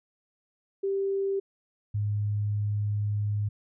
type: tone pair in turn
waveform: sine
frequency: 392 / 103.83 Hz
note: G4 / G#2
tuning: 0 / 0 cents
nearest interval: octave + major seventh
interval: 2300 cents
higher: first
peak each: -25 dBFS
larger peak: neither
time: 0.83-1.4 / 1.94-3.49 s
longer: second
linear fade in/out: 10 ms
effects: none